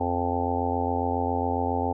harmonic tone, 87.31 Hz, F2, in tune, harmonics 1 / 3 / 4 / 5 / 6 / 7 / 8 / 9 / 10, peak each -31 / -30 / -39 / -32 / -34 / -39 / -36 / -29 / -32 dBFS, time 0-1.93 s, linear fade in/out 10 ms, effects none

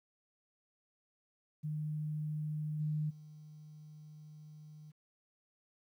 sine tone with level steps, 152.3 Hz, D#3, 37 cents flat, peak -35 / -32 / -50 dBFS, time 1.63-4.92 s, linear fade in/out 20 ms, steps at 2.79 / 3.09 s, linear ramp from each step 20 ms, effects 12-bit

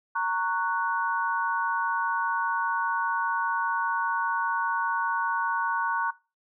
sine chord, F# major, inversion first, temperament just, 925 / 1110 / 1480 Hz, A#5 / C#6 / F#6, -14 / +2 / 0 cents, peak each -29 dBFS, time 0.15-6.11 s, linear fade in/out 10 ms, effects noise-tail reverb RT60 0.3 s tail -21 dB re dry

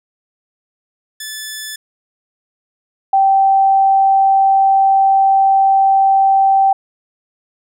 10% pulse / sine tone pair in turn, 1740 / 778.2 Hz, A6 / G5, -20 / -13 cents, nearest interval octave + major second, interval 1393 cents, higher first, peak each -16 / -8 dBFS, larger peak second, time 1.2-1.76 / 3.13-6.73 s, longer second, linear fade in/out 5 ms, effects none

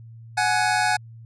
25% pulse tone pair together, 740 / 837.3 Hz, F#5 / G#5, 0 / +14 cents, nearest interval major second, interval 214 cents, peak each -18 dBFS, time 0.37-0.97 s, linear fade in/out 10 ms, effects added 114 Hz sine -40 dBFS peak until 1.25 s + resampled to 24000 Hz

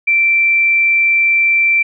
sine tone, 2345 Hz, D7, 3 cents flat, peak -9 dBFS, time 0.07-1.83 s, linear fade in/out 10 ms, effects none

